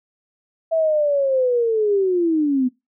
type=linear sweep; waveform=sine; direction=down; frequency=659.3 to 246.3 Hz; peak=-15 dBFS; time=0.71-2.69 s; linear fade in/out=20 ms; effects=noise-tail reverb RT60 0.2 s tail -20 dB re dry